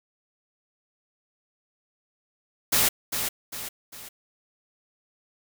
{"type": "noise with echo", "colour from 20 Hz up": "white", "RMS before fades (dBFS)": -21, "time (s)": [2.72, 2.89], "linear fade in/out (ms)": 10, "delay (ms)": 400, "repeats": 3, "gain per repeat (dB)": -7, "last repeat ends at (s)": 4.09, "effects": []}